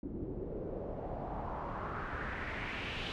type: noise with low-pass filter sweep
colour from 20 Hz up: pink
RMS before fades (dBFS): -40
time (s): 0.03-3.12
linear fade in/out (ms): 0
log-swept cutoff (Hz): 300 to 3200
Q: 2.9
effects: none